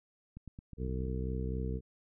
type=clicks; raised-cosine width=5 ms; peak=-33 dBFS; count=7; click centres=0.37 / 0.477 / 0.589 / 0.733 / 0.878 / 1.005 / 1.066 s
type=harmonic tone; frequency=63.9 Hz; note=C2; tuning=40 cents flat; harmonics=1 / 2 / 3 / 4 / 5 / 6 / 7; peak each=-35 / -39 / -41 / -46 / -48 / -48 / -43 dBFS; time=0.77-1.81 s; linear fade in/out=50 ms
effects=none